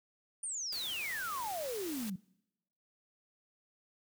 sine exponential sweep, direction down, 9490 to 174.61 Hz, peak -36 dBFS, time 0.43-2.16 s, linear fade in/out 5 ms
white noise, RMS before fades -45 dBFS, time 0.72-2.1 s, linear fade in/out 5 ms
effects noise-tail reverb RT60 0.9 s tail -25 dB re dry

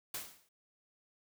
white noise with exponential decay, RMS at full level -37 dBFS, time 0.14-0.49 s, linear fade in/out 5 ms, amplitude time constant 76 ms, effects none

